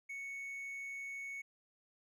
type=tone; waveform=triangle; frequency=2217 Hz; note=C#7; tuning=in tune; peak=-40 dBFS; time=0.09-1.42 s; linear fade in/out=10 ms; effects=none